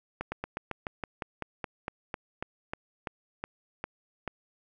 slowing click train, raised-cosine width 0.5 ms, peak -18 dBFS, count 18, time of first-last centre 0.21-4.277 s, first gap 110 ms, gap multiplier 1.09, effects none

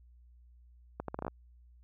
accelerating click train, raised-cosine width 1 ms, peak -22 dBFS, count 8, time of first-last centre 1-1.28 s, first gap 83 ms, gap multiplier 0.74, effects added 60 Hz sine -56 dBFS peak until 1.83 s

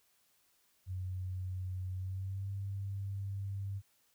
sine tone with pitch glide, 92.5 to 98.57 Hz, F#2 to G2, 0 to +10 cents, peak -36 dBFS, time 0.86-3.82 s, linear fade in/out 50 ms, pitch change +110 cents, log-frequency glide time 1.94-2.5 s, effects white hiss -72 dBFS RMS until 4.14 s

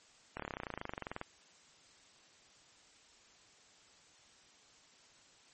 slowing click train, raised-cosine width 0.5 ms, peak -24 dBFS, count 24, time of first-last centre 0.37-1.214 s, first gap 26 ms, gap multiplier 1.03, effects white hiss -63 dBFS RMS until 5.53 s + MP3 32 kbps

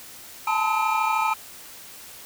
triangle tone cluster, 861 / 894 / 1022 / 1277 / 2392 Hz, A5 / A5 / C6 / D#6 / D7, -38 / +27 / -41 / +45 / +31 cents, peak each -25 / -23 / -28 / -24 / -28 dBFS, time 0.47-1.34 s, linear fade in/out 5 ms, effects white hiss -43 dBFS RMS until 2.25 s

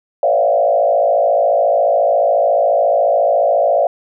sine tone with frequency modulation, 622.3 Hz, D#5, in tune, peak -10 dBFS, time 0.23-3.87 s, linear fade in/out 2 ms, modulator 54.2 Hz, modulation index 1.8, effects none

